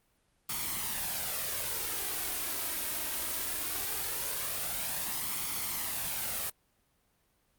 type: noise with flanger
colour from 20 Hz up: white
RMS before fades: -34 dBFS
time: 0.49-6.5 s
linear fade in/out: 5 ms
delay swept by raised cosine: 0.9 to 3.2 ms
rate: 0.2 Hz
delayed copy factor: +0.55
effects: pink hiss -72 dBFS RMS until 7.58 s + Opus 32 kbps